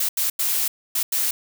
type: noise bursts at uneven times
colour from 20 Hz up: blue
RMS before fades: -22 dBFS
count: 5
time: 0-0.09 / 0.17-0.3 / 0.39-0.68 / 0.95-1.03 / 1.12-1.31 s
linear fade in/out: 5 ms
effects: none